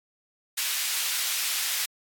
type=high-pass noise; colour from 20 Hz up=pink; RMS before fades=-28 dBFS; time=0.57-1.86 s; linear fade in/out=10 ms; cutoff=2400 Hz; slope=12 dB/octave; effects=AAC 64 kbps